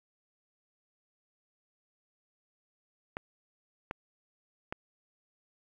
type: clicks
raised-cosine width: 0.5 ms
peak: -20 dBFS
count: 3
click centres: 3.169 / 3.911 / 4.725 s
effects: 9-bit